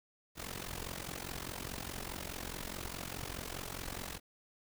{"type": "noise with amplitude modulation", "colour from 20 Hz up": "pink", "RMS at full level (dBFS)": -39, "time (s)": [0.35, 4.2], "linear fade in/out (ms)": 50, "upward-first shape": "sine", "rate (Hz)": 44.8, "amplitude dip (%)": 85, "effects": []}